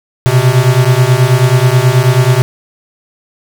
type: beating tone pair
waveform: square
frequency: 122.6 / 131.9 Hz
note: B2 / C3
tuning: -12 / +14 cents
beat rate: 9.3 Hz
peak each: -10 dBFS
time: 0.26-2.42 s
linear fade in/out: 0 ms
effects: none